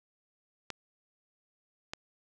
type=clicks; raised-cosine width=0.2 ms; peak=-19 dBFS; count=2; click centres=0.703 / 1.935 s; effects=none